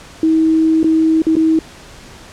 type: tone with dropouts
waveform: sine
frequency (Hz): 320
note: D#4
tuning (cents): +49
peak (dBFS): -9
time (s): 0.23-1.59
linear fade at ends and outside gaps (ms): 2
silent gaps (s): 0.831-0.843 / 1.22-1.267 / 1.355-1.366
effects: pink hiss -38 dBFS RMS until 2.32 s + low-pass 8000 Hz 12 dB/octave